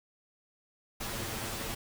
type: noise with comb filter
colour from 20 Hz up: pink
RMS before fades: -37 dBFS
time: 1-1.75 s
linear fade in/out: 10 ms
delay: 8.9 ms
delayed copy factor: +0.7
effects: none